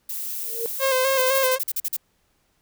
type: noise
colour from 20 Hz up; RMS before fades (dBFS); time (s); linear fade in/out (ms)
violet; -30; 0.09-1.49; 5
type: tone with exponential growth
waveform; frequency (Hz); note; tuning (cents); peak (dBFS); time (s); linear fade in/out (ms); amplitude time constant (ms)
sine; 461.3; A#4; -18; -22; 0.38-0.66; 0; 59
type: tone with vibrato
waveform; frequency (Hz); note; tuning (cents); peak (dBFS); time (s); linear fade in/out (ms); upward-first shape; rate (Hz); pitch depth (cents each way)
sawtooth; 526; C5; +9; -15; 0.79-1.59; 50; square; 3.9; 37
type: noise bursts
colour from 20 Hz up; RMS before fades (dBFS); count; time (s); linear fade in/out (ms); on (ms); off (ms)
violet; -25; 10; 1.18-1.967; 5; 40; 43
effects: pink hiss -67 dBFS RMS until 2.61 s